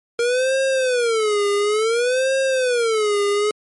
square tone with vibrato, 466.2 Hz, A#4, in tune, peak -17 dBFS, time 0.19-3.51 s, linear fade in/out 2 ms, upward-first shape sine, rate 0.57 Hz, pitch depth 240 cents each way, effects MP3 48 kbps

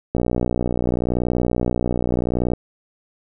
click train, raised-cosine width 2 ms, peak -7 dBFS, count 146, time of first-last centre 0.15-2.535 s, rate 60.8 Hz, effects none

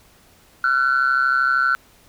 triangle ring-modulated tone, 66.4 Hz, C2, 26 cents sharp, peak -9 dBFS, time 0.64-1.75 s, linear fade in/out 0 ms, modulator 1430 Hz, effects tanh soft clip ceiling -10 dBFS + pink hiss -53 dBFS RMS until 2.08 s

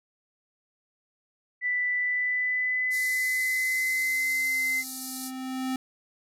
sine tone with pitch glide, 1981 to 2064 Hz, B6 to C7, +5 to -24 cents, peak -24 dBFS, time 1.61-4.84 s, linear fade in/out 50 ms, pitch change +71 cents, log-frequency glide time 1.96-4.47 s
white band-pass noise, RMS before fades -38 dBFS, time 2.9-5.32 s, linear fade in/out 50 ms, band 3900 to 14000 Hz, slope 96 dB/octave
square tone with exponential growth, 260 Hz, C4, 11 cents flat, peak -27 dBFS, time 3.73-5.76 s, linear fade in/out 2 ms, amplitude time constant 440 ms
effects none

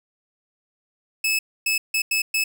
sawtooth tone bursts at uneven times, 2601 Hz, E7, 24 cents flat, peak -16 dBFS, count 5, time 1.24-1.39 / 1.66-1.78 / 1.94-2.02 / 2.11-2.22 / 2.34-2.44 s, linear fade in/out 5 ms, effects none

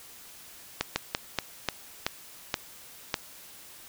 slowing click train, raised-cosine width 0.2 ms, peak -8 dBFS, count 8, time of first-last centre 0.81-3.142 s, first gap 150 ms, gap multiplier 1.26, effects white hiss -49 dBFS RMS until 3.88 s

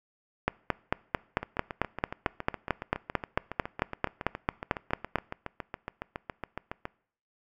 two click trains, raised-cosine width 0.5 ms, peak -9 / -19 dBFS, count 22 / 40, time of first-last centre 0.48-5.157 / 1.43-6.854 s, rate 4.49 / 7.19 Hz, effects noise-tail reverb RT60 0.6 s tail -23 dB re dry

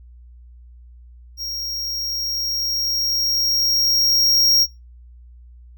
square tone with level ramp, 5588 Hz, F8, in tune, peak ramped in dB -26 to -12 dBFS, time 1.37-4.67 s, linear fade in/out 50 ms, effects noise-tail reverb RT60 0.2 s tail -21 dB re dry + added 60 Hz sine -41 dBFS peak until 5.77 s

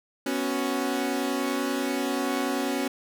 sawtooth chord, B suspended second, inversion none, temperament equal, 246.9 / 277.2 / 370 Hz, B3 / C#4 / F#4, 0 / 0 / 0 cents, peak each -27 / -24 / -28 dBFS, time 0.26-2.88 s, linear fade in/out 5 ms, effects none

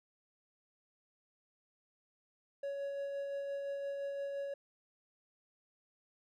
triangle tone with tremolo, 559 Hz, C#5, 14 cents sharp, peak -34 dBFS, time 2.63-4.54 s, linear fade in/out 5 ms, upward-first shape sine, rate 5.8 Hz, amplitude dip 25%, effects none

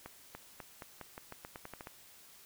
accelerating click train, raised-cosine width 0.5 ms, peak -29 dBFS, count 13, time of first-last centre 0.06-1.871 s, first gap 290 ms, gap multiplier 0.87, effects white hiss -58 dBFS RMS until 2.45 s

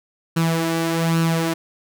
sawtooth tone with flanger, 164.81 Hz, E3, in tune, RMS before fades -20 dBFS, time 0.36-1.54 s, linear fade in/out 10 ms, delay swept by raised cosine 0.71 to 3.51 ms, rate 1.2 Hz, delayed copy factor +0.55, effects none

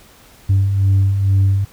sine beating tone pair, 95.6 / 97.8 Hz, G2 / G2, -43 / -4 cents, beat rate 2.2 Hz, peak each -19 / -10 dBFS, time 0.49-1.65 s, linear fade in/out 10 ms, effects tanh soft clip ceiling -8 dBFS + pink hiss -46 dBFS RMS until 1.72 s

